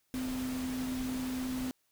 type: tone in noise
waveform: sine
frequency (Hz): 256.2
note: C4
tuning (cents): -36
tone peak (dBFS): -33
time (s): 0.14-1.71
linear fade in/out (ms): 0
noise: pink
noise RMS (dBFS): -43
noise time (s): 0.14-1.71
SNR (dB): +7
effects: white hiss -75 dBFS RMS until 1.91 s